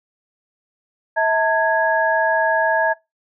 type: tone cluster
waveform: sine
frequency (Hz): 647 / 899 / 1659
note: E5 / A5 / G#6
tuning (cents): -32 / +37 / -2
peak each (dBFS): -19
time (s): 1.16-2.94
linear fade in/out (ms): 20
effects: noise-tail reverb RT60 0.2 s tail -21 dB re dry